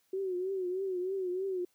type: tone with vibrato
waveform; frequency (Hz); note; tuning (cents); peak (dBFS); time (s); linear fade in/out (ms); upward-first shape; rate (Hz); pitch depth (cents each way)
sine; 373.2; F#4; +15; -31; 0.13-1.65; 5; triangle; 3.2; 95
effects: white hiss -73 dBFS RMS until 1.74 s + high-pass 80 Hz 12 dB/octave